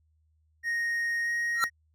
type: tone with pitch glide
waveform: triangle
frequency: 1864.7 to 1877.7 Hz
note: A#6 to A#6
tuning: 0 to +12 cents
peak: -25 dBFS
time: 0.63-1.7 s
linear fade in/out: 50 ms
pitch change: +12 cents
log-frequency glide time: 1.24-1.29 s
type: tone with exponential growth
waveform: square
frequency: 1356 Hz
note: E6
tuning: 49 cents sharp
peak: -20 dBFS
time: 1.55-1.64 s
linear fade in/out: 0 ms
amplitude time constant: 19 ms
effects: added 78 Hz sine -65 dBFS peak until 1.94 s